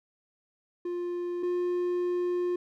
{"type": "tone pair in turn", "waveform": "triangle", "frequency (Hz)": [351.4, 355.1], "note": ["F4", "F4"], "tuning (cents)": [11, 29], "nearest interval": "unison", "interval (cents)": 18, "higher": "second", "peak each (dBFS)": [-28, -24], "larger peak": "second", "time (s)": [[0.85, 1.43], [1.43, 2.56]], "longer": "second", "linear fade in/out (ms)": 5, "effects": []}